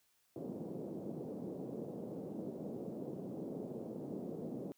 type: band-pass noise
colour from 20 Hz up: pink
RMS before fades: -44 dBFS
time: 0.36-4.72 s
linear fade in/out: 0 ms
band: 170 to 520 Hz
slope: 24 dB/octave
effects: white hiss -75 dBFS RMS until 4.77 s